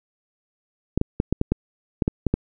clicks, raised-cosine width 3 ms, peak -6 dBFS, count 10, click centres 0.976 / 1.014 / 1.201 / 1.326 / 1.414 / 1.52 / 2.022 / 2.079 / 2.267 / 2.34 s, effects none

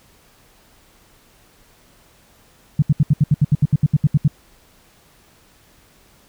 sine tone bursts, 146.83 Hz, D3, in tune, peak -9 dBFS, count 15, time 2.79-4.279 s, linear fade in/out 5 ms, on 33 ms, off 71 ms, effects pink hiss -53 dBFS RMS until 6.28 s

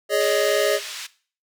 square chord, Ab suspended fourth, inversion none, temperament equal with one note detuned, 415.3 / 561.8 / 622.3 Hz, Ab4 / Db5 / Eb5, 0 / +23 / 0 cents, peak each -23 / -23 / -23 dBFS, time 0.09-0.8 s, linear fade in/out 50 ms
white band-pass noise, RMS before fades -34 dBFS, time 0.2-1.07 s, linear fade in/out 10 ms, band 1700 to 5200 Hz, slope 12 dB/octave
effects noise-tail reverb RT60 0.4 s tail -17 dB re dry

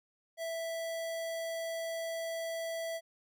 square tone, 659.3 Hz, E5, in tune, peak -36 dBFS, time 0.37-3.01 s, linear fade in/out 50 ms, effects none

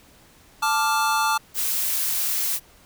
square chord, D minor, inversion second, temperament equal, 880 / 1174.7 / 1396.9 Hz, A5 / D6 / F6, 0 / 0 / 0 cents, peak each -23 / -25 / -26 dBFS, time 0.62-1.38 s, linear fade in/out 10 ms
blue noise, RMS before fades -24 dBFS, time 1.54-2.6 s, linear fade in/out 50 ms
effects pink hiss -53 dBFS RMS until 2.85 s

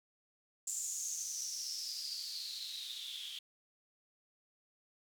blue noise with band-pass filter sweep, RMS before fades -42 dBFS, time 0.67-3.39 s, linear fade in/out 5 ms, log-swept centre 7400 to 3200 Hz, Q 9.1, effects none

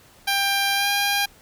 10% pulse tone with pitch glide, 794 to 806 Hz, G5 to G5, +22 to +48 cents, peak -11 dBFS, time 0.27-1.26 s, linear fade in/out 10 ms, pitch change +26 cents, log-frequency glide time 0.75-0.88 s, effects pink hiss -52 dBFS RMS until 1.41 s

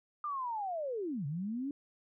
sine linear two-way sweep, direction down then up, 1217 to 134.3 to 290.1 Hz, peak -34 dBFS, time 0.24-1.71 s, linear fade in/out 2 ms, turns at 1.26 s, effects none

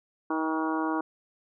harmonic tone with a mistuned harmonic, 158.9 Hz, D#3, 37 cents sharp, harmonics 2 / 3 / 4 / 5 / 6 / 7 / 8 / 9, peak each -28 / -38 / -39 / -36 / -34 / -35 / -44 / -38 dBFS, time 0.3-1.01 s, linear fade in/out 5 ms, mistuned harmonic 7, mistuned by +15 cents, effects none

